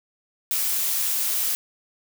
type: noise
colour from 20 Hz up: blue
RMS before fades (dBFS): -24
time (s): 0.51-1.55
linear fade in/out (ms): 0
effects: none